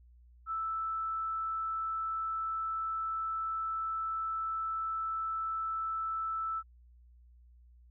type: tone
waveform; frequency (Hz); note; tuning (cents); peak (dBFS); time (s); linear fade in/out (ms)
sine; 1318.5; E6; 0; -32; 0.46-6.63; 50
effects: added 60 Hz sine -56 dBFS peak until 7.9 s